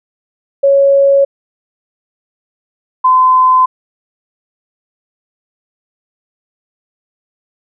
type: tone pair in turn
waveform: sine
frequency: 554.4 / 1024.4 Hz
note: C#5 / C6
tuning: 0 / -37 cents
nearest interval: major seventh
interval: 1063 cents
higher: second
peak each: -5 dBFS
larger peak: neither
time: 0.63-1.25 / 3.04-3.66 s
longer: neither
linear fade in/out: 10 ms
effects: none